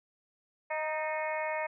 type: harmonic tone with a mistuned harmonic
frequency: 311.1 Hz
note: D#4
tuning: in tune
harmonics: 2 / 3 / 4 / 5 / 6 / 7 / 8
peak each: -34 / -36 / -45 / -50 / -40 / -39 / -46 dBFS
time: 0.7-1.67 s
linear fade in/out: 10 ms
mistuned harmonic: 6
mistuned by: -37 cents
effects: none